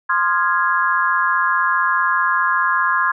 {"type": "chord", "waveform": "sine", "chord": "F minor seventh", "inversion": "second", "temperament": "equal with one note detuned", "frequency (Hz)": [1046.5, 1221.7, 1396.9, 1661.2], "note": ["C6", "Eb6", "F6", "Ab6"], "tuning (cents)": [0, -32, 0, 0], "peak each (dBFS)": [-18, -23, -22, -19], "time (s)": [0.09, 3.12], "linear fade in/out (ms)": 10, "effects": []}